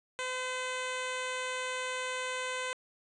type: tone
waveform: 10% pulse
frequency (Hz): 510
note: C5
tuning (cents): -44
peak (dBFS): -25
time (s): 0.19-2.73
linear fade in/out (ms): 0
effects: resampled to 22050 Hz